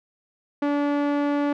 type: tone with low-pass filter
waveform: sawtooth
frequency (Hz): 288.5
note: D4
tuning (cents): -31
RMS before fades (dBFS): -23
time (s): 0.62-1.53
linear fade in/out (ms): 5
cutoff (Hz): 1800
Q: 0.53
effects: none